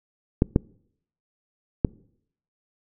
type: clicks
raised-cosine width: 3 ms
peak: -4 dBFS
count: 3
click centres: 0.421 / 0.561 / 1.848 s
effects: noise-tail reverb RT60 0.7 s tail -25 dB re dry